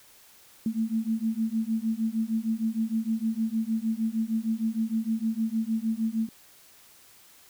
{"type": "beating tone pair", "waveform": "sine", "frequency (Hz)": [220, 226.5], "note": ["A3", "A#3"], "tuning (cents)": [0, -50], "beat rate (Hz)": 6.5, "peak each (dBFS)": -28, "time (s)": [0.66, 6.29], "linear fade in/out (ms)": 2, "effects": ["white hiss -55 dBFS RMS until 7.49 s"]}